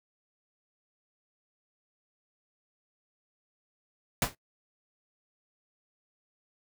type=noise with exponential decay; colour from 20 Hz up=pink; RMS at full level=-22 dBFS; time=4.22-4.35 s; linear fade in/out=2 ms; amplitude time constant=27 ms; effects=noise-tail reverb RT60 0.1 s tail -20 dB re dry